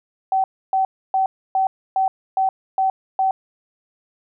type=tone bursts; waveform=sine; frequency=765 Hz; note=G5; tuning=42 cents flat; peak=-15 dBFS; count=8; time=0.32-3.31 s; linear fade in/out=2 ms; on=120 ms; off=290 ms; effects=none